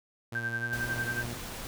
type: tone with pitch glide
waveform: sawtooth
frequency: 116.54 to 119.26 Hz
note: A#2 to A#2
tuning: 0 to +40 cents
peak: -33 dBFS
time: 0.32-1.34 s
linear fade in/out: 5 ms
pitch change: +40 cents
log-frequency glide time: 0.55-0.75 s
type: tone with tremolo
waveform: sine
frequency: 1568 Hz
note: G6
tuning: in tune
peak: -28 dBFS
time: 0.35-1.23 s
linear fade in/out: 2 ms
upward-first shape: sine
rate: 11 Hz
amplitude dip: 75%
type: noise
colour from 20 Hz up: pink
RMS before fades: -40 dBFS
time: 0.73-1.67 s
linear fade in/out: 0 ms
effects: none